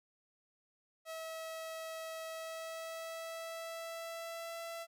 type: tone with pitch glide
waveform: sawtooth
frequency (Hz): 646 to 668.4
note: E5 to E5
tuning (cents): -35 to +24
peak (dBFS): -38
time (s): 1.05-4.87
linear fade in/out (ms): 50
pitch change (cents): +59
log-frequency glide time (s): 2.28-4.59
effects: none